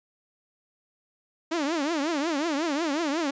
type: tone with vibrato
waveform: sawtooth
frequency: 307.5 Hz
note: D#4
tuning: 20 cents flat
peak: -21 dBFS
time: 1.51-3.31 s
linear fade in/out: 10 ms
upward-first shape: triangle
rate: 5.5 Hz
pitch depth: 240 cents each way
effects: resampled to 16000 Hz

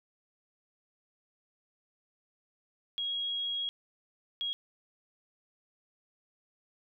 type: tone bursts at uneven times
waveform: sine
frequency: 3298 Hz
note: G#7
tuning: 13 cents flat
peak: -31 dBFS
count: 2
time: 2.98-3.69 / 4.41-4.53 s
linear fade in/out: 0 ms
effects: none

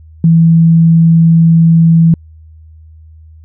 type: tone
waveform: sine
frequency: 164.81 Hz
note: E3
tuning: in tune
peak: -3 dBFS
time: 0.24-2.14 s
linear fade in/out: 2 ms
effects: added 79 Hz sine -34 dBFS peak until 3.44 s

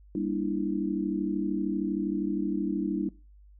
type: chord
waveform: sine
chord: E half-diminished seventh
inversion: first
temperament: just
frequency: 197.78 / 237.3 / 296.7 / 329.6 Hz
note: G3 / Bb3 / D4 / E4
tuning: +16 / +31 / +18 / 0 cents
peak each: -32 / -36 / -30 / -32 dBFS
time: 0.15-3.09 s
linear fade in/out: 2 ms
effects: noise-tail reverb RT60 0.3 s tail -20 dB re dry + added 50 Hz sine -51 dBFS peak until 3.59 s

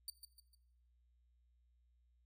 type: tone with echo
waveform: 20% pulse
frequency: 4600 Hz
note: D8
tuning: 37 cents flat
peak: -36 dBFS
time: 0.08-0.1 s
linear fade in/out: 2 ms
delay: 150 ms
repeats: 3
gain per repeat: -8 dB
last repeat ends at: 0.55 s
effects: noise-tail reverb RT60 0.9 s tail -17 dB re dry + added 60 Hz sine -70 dBFS peak until 2.25 s

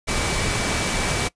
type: tone in noise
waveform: sine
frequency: 2300 Hz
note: D7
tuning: 37 cents flat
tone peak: -32 dBFS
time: 0.07-1.29 s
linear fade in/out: 20 ms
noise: pink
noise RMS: -23 dBFS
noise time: 0.07-1.29 s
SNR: -12 dB
effects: noise-tail reverb RT60 0.1 s tail -21 dB re dry + resampled to 22050 Hz

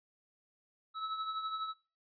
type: tone with tremolo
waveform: square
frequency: 1300 Hz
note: E6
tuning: 24 cents flat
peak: -34 dBFS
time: 0.94-1.74 s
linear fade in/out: 50 ms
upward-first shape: triangle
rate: 12 Hz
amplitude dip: 60%
effects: noise-tail reverb RT60 0.4 s tail -22 dB re dry + resampled to 11025 Hz

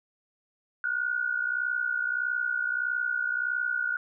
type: tone pair together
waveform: sine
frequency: 1439.4 / 1501 Hz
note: F#6 / F#6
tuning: -48 / +24 cents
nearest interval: minor second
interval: 72 cents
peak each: -28 / -30 dBFS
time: 0.84-3.97 s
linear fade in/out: 2 ms
effects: none

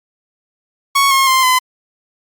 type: tone with pitch steps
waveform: sawtooth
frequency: 1108.7 / 1077.8 / 1047.7 / 1018.4 Hz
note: C#6 / C#6 / C6 / C6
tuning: 0 / -49 / +2 / -47 cents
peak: -6 dBFS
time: 0.95-1.59 s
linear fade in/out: 10 ms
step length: 160 ms
effects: Opus 48 kbps

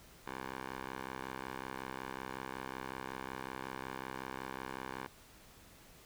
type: tone with band-pass filter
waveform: 10% pulse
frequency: 65.41 Hz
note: C2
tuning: in tune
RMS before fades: -44 dBFS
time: 0.26-5.07 s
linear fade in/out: 10 ms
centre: 1200 Hz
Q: 0.92
effects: pink hiss -59 dBFS RMS until 6.05 s

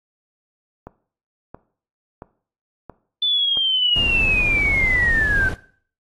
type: click train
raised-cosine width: 1 ms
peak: -20 dBFS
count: 5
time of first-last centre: 0.87-3.573 s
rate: 1.48 Hz
type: linear sweep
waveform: sine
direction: down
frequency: 3520 to 1522 Hz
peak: -16 dBFS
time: 3.22-5.49 s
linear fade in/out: 5 ms
type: noise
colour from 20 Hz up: brown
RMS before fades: -25 dBFS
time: 3.96-5.54 s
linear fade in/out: 2 ms
effects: noise-tail reverb RT60 0.5 s tail -17 dB re dry + AAC 32 kbps

